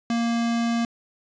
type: tone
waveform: square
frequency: 233.1 Hz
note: A#3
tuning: in tune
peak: -22 dBFS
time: 0.1-0.85 s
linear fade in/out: 2 ms
effects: resampled to 16000 Hz + 8-bit